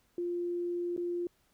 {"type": "tone with dropouts", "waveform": "sine", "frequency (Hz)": 349.3, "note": "F4", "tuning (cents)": 0, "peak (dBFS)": -31, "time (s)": [0.18, 1.27], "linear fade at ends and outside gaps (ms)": 2, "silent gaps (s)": [0.965, 0.977], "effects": ["pink hiss -71 dBFS RMS until 1.53 s"]}